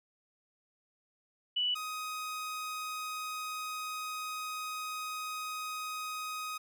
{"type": "tone pair in turn", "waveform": ["sine", "sawtooth"], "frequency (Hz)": [2960, 1254.3], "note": ["F#7", "D#6"], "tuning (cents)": [0, 14], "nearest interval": "octave + minor third", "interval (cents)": 1486, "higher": "first", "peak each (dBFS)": [-28, -33], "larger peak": "first", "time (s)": [[1.56, 1.75], [1.75, 6.58]], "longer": "second", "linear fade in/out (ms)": 10, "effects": []}